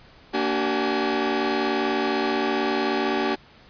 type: tone cluster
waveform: sawtooth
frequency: 231.5 / 290.6 / 380.6 / 837 Hz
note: A#3 / D4 / F#4 / G#5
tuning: -12 / -18 / +49 / +13 cents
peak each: -25 / -23 / -21 / -26 dBFS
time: 0.33-3.36 s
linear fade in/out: 20 ms
effects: pink hiss -51 dBFS RMS until 3.69 s + resampled to 11025 Hz